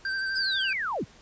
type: tone with vibrato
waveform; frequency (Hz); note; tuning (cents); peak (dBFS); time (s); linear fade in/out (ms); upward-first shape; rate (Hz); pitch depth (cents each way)
square; 1561; G6; -8; -28; 0.05-0.73; 2; sine; 12; 23
type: linear sweep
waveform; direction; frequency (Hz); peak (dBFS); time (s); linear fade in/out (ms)
sine; down; 5100 to 51; -27; 0.35-1.05; 20
effects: pink hiss -54 dBFS RMS until 1.21 s + resampled to 16000 Hz